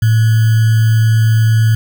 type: tone with sample-and-hold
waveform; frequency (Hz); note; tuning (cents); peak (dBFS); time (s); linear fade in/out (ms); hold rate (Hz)
sine; 111.4; A2; +22; -7; 0.02-1.75; 5; 1575
effects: none